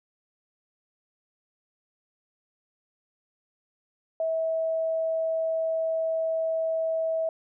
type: tone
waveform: sine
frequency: 648 Hz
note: E5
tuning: 30 cents flat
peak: -24 dBFS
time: 4.2-7.29 s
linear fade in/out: 2 ms
effects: none